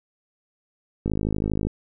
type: click train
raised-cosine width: 3 ms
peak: -12 dBFS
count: 33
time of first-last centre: 1.06-1.67 s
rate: 52.5 Hz
effects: none